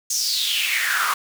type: noise with high-pass filter sweep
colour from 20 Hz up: pink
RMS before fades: -22 dBFS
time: 0.1-1.14 s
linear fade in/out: 5 ms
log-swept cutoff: 6400 to 1100 Hz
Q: 5.9
effects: none